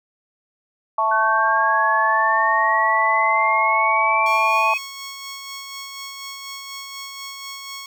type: chord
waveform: sine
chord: A major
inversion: second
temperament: equal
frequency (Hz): 659.3 / 880 / 1108.7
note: E5 / A5 / C#6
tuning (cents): 0 / 0 / 0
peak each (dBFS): -25 / -20 / -19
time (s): 0.98-4.74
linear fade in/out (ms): 5
type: exponential sweep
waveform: sine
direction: up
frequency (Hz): 1512 to 2530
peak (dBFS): -20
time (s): 1.11-4.78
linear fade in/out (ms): 10
type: tone with tremolo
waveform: 10% pulse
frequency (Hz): 1100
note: C#6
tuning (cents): -14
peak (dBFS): -22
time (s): 4.26-7.86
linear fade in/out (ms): 2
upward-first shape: sine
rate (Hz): 4.1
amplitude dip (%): 30
effects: none